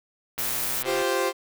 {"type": "click train", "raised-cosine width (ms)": 0.3, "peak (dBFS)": -19, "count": 81, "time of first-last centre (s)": [0.38, 1.02], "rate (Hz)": 125}
{"type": "noise", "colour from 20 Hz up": "blue", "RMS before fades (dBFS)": -28, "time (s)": [0.38, 0.83], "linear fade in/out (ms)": 10}
{"type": "chord", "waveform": "sawtooth", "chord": "F suspended second", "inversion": "none", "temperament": "equal", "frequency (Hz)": [349.2, 392, 523.3], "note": ["F4", "G4", "C5"], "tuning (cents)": [0, 0, 0], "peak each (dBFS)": [-25, -23, -22], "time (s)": [0.84, 1.33], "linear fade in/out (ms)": 50}
{"effects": []}